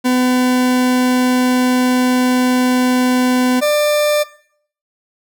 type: tone pair in turn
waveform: 40% pulse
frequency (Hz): 251.8 / 594.9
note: B3 / D5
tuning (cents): +34 / +22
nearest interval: octave + minor third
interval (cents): 1488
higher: second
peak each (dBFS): -11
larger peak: neither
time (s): 0.04-3.61 / 3.61-4.24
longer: first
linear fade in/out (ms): 20
effects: noise-tail reverb RT60 0.6 s tail -19 dB re dry